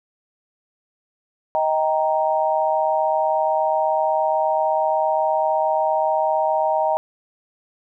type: chord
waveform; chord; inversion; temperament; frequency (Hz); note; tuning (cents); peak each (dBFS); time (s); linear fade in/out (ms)
sine; Eb major; none; equal with one note detuned; 628.8 / 784 / 932.3; Eb5 / G5 / Bb5; +18 / 0 / 0; -20 / -22 / -22; 1.55-6.97; 0
effects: none